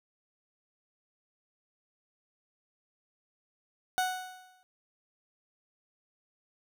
30% pulse tone with exponential decay, 740 Hz, F#5, in tune, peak -22 dBFS, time 3.98-4.63 s, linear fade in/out 0 ms, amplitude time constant 140 ms, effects none

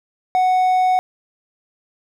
triangle tone, 740 Hz, F#5, in tune, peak -11 dBFS, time 0.35-0.99 s, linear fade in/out 0 ms, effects none

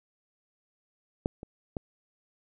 clicks, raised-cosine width 2 ms, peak -13 / -27 / -19 dBFS, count 3, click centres 1.259 / 1.431 / 1.768 s, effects none

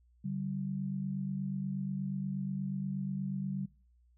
sine tone pair together, 144.4 / 192.75 Hz, D3 / G3, -29 / -29 cents, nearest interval perfect fourth, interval 500 cents, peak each -37 / -35 dBFS, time 0.24-3.66 s, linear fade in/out 10 ms, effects noise-tail reverb RT60 0.5 s tail -26 dB re dry + added 60 Hz sine -63 dBFS peak until 4.17 s

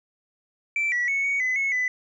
sine tone with pitch steps, 2334 / 1943 / 2209 / 2235 / 2019 / 2190 / 2001 Hz, D7 / B6 / C#7 / C#7 / B6 / C#7 / B6, -11 / -29 / -7 / +14 / +38 / -22 / +22 cents, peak -20 dBFS, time 0.76-1.88 s, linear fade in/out 2 ms, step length 160 ms, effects tanh soft clip ceiling -19 dBFS

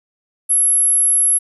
sine tone, 11175 Hz, F9, in tune, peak -11 dBFS, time 0.49-1.39 s, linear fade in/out 20 ms, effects none

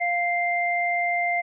sine tone pair together, 698.5 / 2093 Hz, F5 / C7, 0 / 0 cents, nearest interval octave + perfect fifth, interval 1900 cents, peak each -24 dBFS, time 0-1.42 s, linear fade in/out 20 ms, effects none

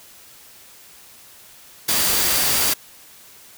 sine tone in noise, 4699 Hz, D8, in tune, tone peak -29 dBFS, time 1.88-2.74 s, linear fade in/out 10 ms, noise white, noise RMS -19 dBFS, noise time 1.88-2.74 s, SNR -13 dB, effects white hiss -46 dBFS RMS until 3.57 s

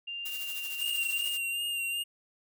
sine tone with pitch glide, 2794 to 2778 Hz, F7 to F7, 0 to -10 cents, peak -35 dBFS, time 0.07-1.29 s, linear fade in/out 10 ms, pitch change -10 cents, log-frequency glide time 0.36-0.76 s
blue noise with tremolo, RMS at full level -38 dBFS, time 0.25-1.38 s, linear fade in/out 10 ms, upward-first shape triangle, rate 13 Hz, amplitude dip 65%
square tone with vibrato, 2794 Hz, F7, in tune, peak -31 dBFS, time 0.79-2.04 s, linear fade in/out 20 ms, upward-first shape sine, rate 2.6 Hz, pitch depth 29 cents each way
effects none

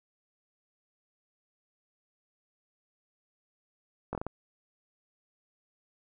slowing click train, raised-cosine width 1 ms, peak -20 dBFS, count 5, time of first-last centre 4.13-4.266 s, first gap 20 ms, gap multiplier 1.37, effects none

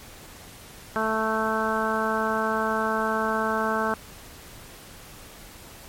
harmonic tone, 220 Hz, A3, in tune, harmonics 1 / 2 / 3 / 4 / 5 / 6 / 7, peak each -30 / -30 / -30 / -30 / -30 / -30 / -30 dBFS, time 0.96-3.94 s, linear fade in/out 0 ms, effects pink hiss -45 dBFS RMS until 5.88 s + MP3 64 kbps

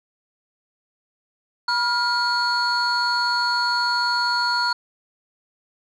sine tone cluster, 970 / 1409 / 4367 Hz, B5 / F6 / C#8, -31 / +15 / -27 cents, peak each -22 dBFS, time 1.68-4.73 s, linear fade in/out 5 ms, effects tanh soft clip ceiling -13 dBFS

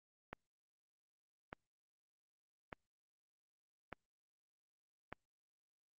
click train, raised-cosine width 0.5 ms, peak -29 dBFS, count 5, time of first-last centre 0.33-5.126 s, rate 0.834 Hz, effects Opus 48 kbps

